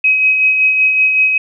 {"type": "tone with tremolo", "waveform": "sine", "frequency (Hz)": 2538, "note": "D#7", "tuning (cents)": 34, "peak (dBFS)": -7, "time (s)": [0.04, 1.38], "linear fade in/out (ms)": 5, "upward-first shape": "sine", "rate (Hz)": 5.3, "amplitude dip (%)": 40, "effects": []}